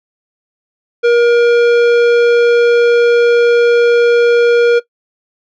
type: tone with tanh clipping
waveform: sine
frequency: 474.5 Hz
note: A#4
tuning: 31 cents sharp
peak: -8 dBFS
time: 1.03-4.8 s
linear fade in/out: 20 ms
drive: 14 dB
effects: noise-tail reverb RT60 0.1 s tail -18 dB re dry